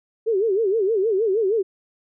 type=tone with vibrato; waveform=sine; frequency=415.3 Hz; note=G#4; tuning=in tune; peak=-17 dBFS; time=0.26-1.63 s; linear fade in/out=20 ms; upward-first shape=sine; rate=6.4 Hz; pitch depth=190 cents each way; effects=none